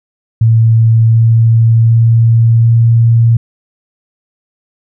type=tone with pitch steps; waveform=sine; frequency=113.3 / 114.09 / 114.88 / 115.68 Hz; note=A#2 / A#2 / A#2 / A#2; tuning=-49 / -37 / -25 / -13 cents; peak=-4 dBFS; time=0.41-3.37 s; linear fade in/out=5 ms; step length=740 ms; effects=none